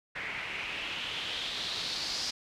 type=noise with low-pass filter sweep; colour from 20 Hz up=white; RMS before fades=-36 dBFS; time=0.15-2.31 s; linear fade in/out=10 ms; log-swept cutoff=2100 to 5000 Hz; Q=3.8; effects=none